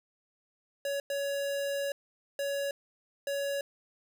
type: tone bursts at uneven times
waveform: square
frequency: 561 Hz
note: C#5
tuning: 21 cents sharp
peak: -31 dBFS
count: 4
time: 0.85-1 / 1.1-1.92 / 2.39-2.71 / 3.27-3.61 s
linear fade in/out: 2 ms
effects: none